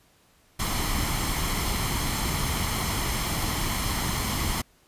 pink noise with comb filter, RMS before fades -27 dBFS, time 0.59-4.62 s, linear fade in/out 10 ms, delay 0.95 ms, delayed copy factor +0.5, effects pink hiss -61 dBFS RMS until 4.87 s + resampled to 32000 Hz

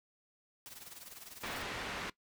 white noise with tremolo, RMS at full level -48 dBFS, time 0.66-1.62 s, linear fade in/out 0 ms, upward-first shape sine, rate 20 Hz, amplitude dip 70%
white low-pass noise, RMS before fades -41 dBFS, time 1.43-2.1 s, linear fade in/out 5 ms, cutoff 2500 Hz, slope 12 dB/octave
effects noise-tail reverb RT60 0.1 s tail -19 dB re dry

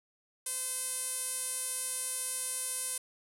sawtooth tone with band-pass filter, 514 Hz, C5, 31 cents flat, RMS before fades -36 dBFS, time 0.46-2.98 s, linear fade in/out 5 ms, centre 9600 Hz, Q 4.3, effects none

